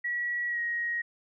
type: tone with pitch glide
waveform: sine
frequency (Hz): 1927 to 1886.3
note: B6 to A#6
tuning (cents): -43 to +20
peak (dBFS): -28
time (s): 0.04-1.02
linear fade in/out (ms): 10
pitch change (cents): -37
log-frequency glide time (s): 0.48-0.6
effects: none